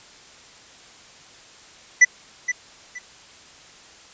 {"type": "tone with echo", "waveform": "square", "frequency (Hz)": 1982, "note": "B6", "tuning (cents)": 6, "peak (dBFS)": -8, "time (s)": [2.01, 2.05], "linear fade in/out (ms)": 10, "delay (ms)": 470, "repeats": 2, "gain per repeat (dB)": -12, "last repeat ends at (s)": 2.99, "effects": ["white hiss -47 dBFS RMS until 4.13 s", "resampled to 16000 Hz"]}